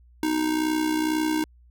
square tone with amplitude modulation, 311.1 Hz, D#4, in tune, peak -20 dBFS, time 0.23-1.44 s, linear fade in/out 2 ms, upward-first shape sine, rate 62.1 Hz, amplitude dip 60%, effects added 60 Hz sine -51 dBFS peak until 1.7 s

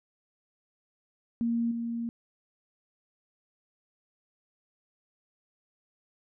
sine tone with level steps, 233.1 Hz, A#3, in tune, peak -25 / -30 dBFS, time 1.41-2.09 s, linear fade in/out 0 ms, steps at 1.71 s, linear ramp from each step 5 ms, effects none

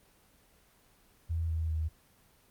sine tone with pitch steps, 82.41 / 80.71 / 79.05 Hz, E2 / E2 / D#2, 0 / -36 / +28 cents, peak -29 dBFS, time 1.29-1.89 s, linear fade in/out 20 ms, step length 200 ms, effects pink hiss -64 dBFS RMS until 2.5 s + Opus 24 kbps

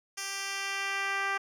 10% pulse tone with band-pass filter sweep, 393.4 Hz, G4, 6 cents sharp, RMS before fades -33 dBFS, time 0.17-1.38 s, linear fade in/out 10 ms, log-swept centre 6500 to 1500 Hz, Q 0.92, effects none

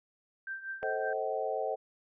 sine tone with tremolo, 1568 Hz, G6, in tune, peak -34 dBFS, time 0.47-1.13 s, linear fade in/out 2 ms, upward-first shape triangle, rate 5.3 Hz, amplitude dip 80%
sine chord, A diminished seventh, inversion none, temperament just, 440 / 528 / 633.6 / 760.3 Hz, A4 / C5 / Eb5 / Gb5, 0 / +16 / +31 / +47 cents, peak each -36 dBFS, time 0.82-1.76 s, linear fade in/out 20 ms
click, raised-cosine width 0.5 ms, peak -27 dBFS, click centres 0.83 s
effects none

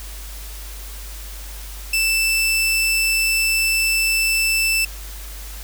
sawtooth tone, 2651 Hz, E7, 9 cents sharp, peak -13 dBFS, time 1.93-4.85 s, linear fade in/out 5 ms, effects added 50 Hz sine -32 dBFS peak until 5.63 s + white hiss -38 dBFS RMS until 5.63 s

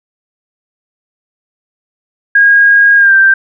sine tone with pitch glide, 1633 to 1571.9 Hz, G#6 to G6, -30 to +4 cents, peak -3 dBFS, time 2.35-3.34 s, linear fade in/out 5 ms, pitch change -66 cents, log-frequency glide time 2.97-3.14 s, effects none

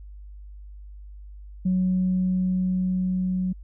sine tone with level ramp, 184.5 Hz, F#3, 5 cents flat, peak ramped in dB -18 to -22 dBFS, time 1.65-3.53 s, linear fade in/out 10 ms, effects tanh soft clip ceiling -15 dBFS + added 50 Hz sine -39 dBFS peak until 3.63 s

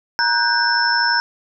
sine tone cluster, 942 / 1487 / 1599 / 5320 Hz, A#5 / F#6 / G6 / E8, +18 / +8 / +34 / +15 cents, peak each -20 dBFS, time 0.19-1.2 s, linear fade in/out 0 ms, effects none

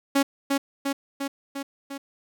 sawtooth tone with echo, 277.2 Hz, C#4, in tune, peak -14 dBFS, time 0.15-0.23 s, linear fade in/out 10 ms, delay 350 ms, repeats 5, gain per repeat -3 dB, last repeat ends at 1.98 s, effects none

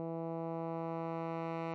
10% pulse tone with low-pass filter sweep, 164.81 Hz, E3, in tune, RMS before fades -39 dBFS, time 0-1.74 s, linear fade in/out 0 ms, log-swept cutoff 600 to 2000 Hz, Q 0.96, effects none

